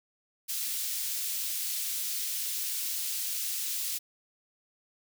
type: high-pass noise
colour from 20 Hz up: white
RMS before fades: -33 dBFS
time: 0.48-3.99 s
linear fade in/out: 20 ms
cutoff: 3300 Hz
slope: 12 dB/octave
effects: none